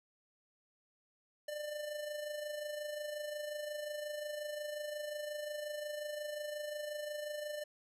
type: tone with amplitude modulation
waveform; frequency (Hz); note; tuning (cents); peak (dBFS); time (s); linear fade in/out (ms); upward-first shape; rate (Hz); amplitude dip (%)
square; 596; D5; +25; -38; 1.48-7.64; 5; sine; 25.6; 50
effects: resampled to 32000 Hz